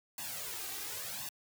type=noise with flanger; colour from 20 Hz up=white; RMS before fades=-41 dBFS; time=0.18-1.29 s; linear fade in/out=2 ms; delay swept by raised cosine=1.1 to 2.6 ms; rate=0.92 Hz; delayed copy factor=+0.85; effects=high-pass 80 Hz 12 dB/octave